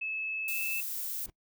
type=tone with pitch glide; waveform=sine; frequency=2601 to 2630 Hz; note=E7 to E7; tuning=-24 to -5 cents; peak=-32 dBFS; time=0.01-0.81 s; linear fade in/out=10 ms; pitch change=+19 cents; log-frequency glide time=0.43-0.61 s
type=noise; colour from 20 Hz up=violet; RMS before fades=-36 dBFS; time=0.48-1.26 s; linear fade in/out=2 ms
type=noise with exponential growth; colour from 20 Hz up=brown; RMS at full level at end=-42 dBFS; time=1.18-1.3 s; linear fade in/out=2 ms; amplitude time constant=26 ms
effects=noise-tail reverb RT60 0.1 s tail -21 dB re dry